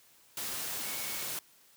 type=tone in noise; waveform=sine; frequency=2217 Hz; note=C#7; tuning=in tune; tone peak=-47 dBFS; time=0.85-1.23 s; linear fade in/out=2 ms; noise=white; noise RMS=-37 dBFS; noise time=0.37-1.39 s; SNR=-13 dB; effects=white hiss -62 dBFS RMS until 1.76 s + high-pass 80 Hz 12 dB/octave

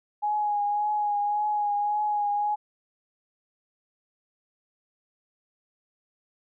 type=tone with vibrato; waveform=sine; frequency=831 Hz; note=G#5; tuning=1 cent sharp; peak=-23 dBFS; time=0.22-2.56 s; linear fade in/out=20 ms; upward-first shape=triangle; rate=1.8 Hz; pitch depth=28 cents each way; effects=none

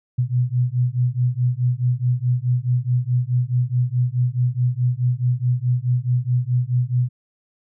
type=beating tone pair; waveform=sine; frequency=121.8 / 126.5 Hz; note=B2 / B2; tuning=-24 / +42 cents; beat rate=4.7 Hz; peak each=-20 dBFS; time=0.18-7.09 s; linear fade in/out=10 ms; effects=none

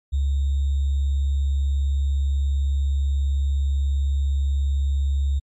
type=tone with sample-and-hold; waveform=sine; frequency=69.3 Hz; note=C#2; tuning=in tune; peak=-18 dBFS; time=0.12-5.4 s; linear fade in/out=20 ms; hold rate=3675 Hz; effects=MP3 48 kbps

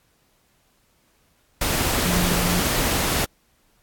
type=tone in noise; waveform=sine; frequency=176.9 Hz; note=F3; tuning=23 cents sharp; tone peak=-22 dBFS; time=2.05-2.6 s; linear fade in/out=5 ms; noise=pink; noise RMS=-22 dBFS; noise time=1.61-3.25 s; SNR=-3 dB; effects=pink hiss -63 dBFS RMS until 3.82 s + AAC 64 kbps

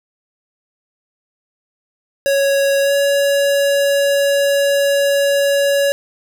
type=tone with pitch glide; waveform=square; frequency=554.4 to 562.1 Hz; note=C#5 to C#5; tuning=0 to +24 cents; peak=-13 dBFS; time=2.26-5.92 s; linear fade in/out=0 ms; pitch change=+24 cents; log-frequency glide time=2.82-2.93 s; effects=none

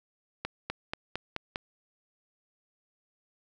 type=accelerating click train; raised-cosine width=0.3 ms; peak=-16 dBFS; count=6; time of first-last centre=0.45-1.559 s; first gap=250 ms; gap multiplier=0.94; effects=none

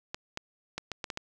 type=clicks; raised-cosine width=0.2 ms; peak=-17 dBFS; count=7; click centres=0.145 / 0.374 / 0.78 / 0.917 / 1.042 / 1.102 / 1.174 s; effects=none

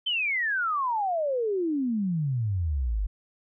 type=exponential sweep; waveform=sine; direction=down; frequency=3136 to 46.03 Hz; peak=-24 dBFS; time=0.06-3.07 s; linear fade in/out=10 ms; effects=none

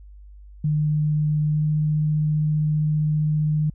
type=tone with pitch glide; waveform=sine; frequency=151.3 to 152.53 Hz; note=D#3 to D#3; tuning=-48 to -34 cents; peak=-18 dBFS; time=0.64-3.7 s; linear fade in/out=5 ms; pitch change=+14 cents; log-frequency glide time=1.47-1.65 s; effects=added 50 Hz sine -41 dBFS peak until 3.74 s

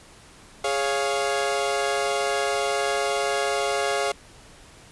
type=chord; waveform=sawtooth; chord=Db major; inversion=second; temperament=equal; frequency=415.3 / 554.4 / 698.5 Hz; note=Ab4 / Db5 / F5; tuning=0 / 0 / 0 cents; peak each=-23 dBFS; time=0.64-4.12 s; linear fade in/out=5 ms; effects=pink hiss -49 dBFS RMS until 4.91 s + resampled to 24000 Hz

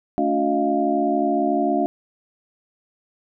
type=tone cluster; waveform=sine; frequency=218.8 / 285.9 / 356.9 / 622 / 696 Hz; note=A3 / D4 / F4 / D#5 / F5; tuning=-9 / -46 / +38 / -1 / -6 cents; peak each=-27 / -22 / -25 / -27 / -22 dBFS; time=0.18-1.86 s; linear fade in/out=0 ms; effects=none

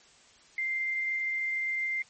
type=tone; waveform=sine; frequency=2093 Hz; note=C7; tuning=in tune; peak=-28 dBFS; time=0.58-2.02 s; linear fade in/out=2 ms; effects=white hiss -58 dBFS RMS until 2.09 s + MP3 32 kbps

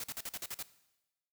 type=noise bursts; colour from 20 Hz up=white; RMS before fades=-40 dBFS; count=8; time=0-0.627 s; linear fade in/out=2 ms; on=39 ms; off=45 ms; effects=noise-tail reverb RT60 1.0 s tail -17 dB re dry

